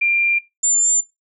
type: tone pair in turn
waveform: sine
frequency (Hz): 2384 / 7202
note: D7 / A8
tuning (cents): +25 / +39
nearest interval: octave + perfect fifth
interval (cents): 1914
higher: second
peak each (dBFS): -14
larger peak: neither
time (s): 0.01-0.39 / 0.63-1.01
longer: neither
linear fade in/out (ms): 10
effects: noise-tail reverb RT60 0.2 s tail -18 dB re dry